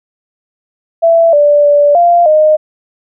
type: tone with pitch steps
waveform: sine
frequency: 666 / 585 / 581 / 693 / 616 Hz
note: E5 / D5 / D5 / F5 / D#5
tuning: +18 / -7 / -19 / -14 / -17 cents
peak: -4 dBFS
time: 1.02-2.57 s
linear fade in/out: 20 ms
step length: 310 ms
effects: none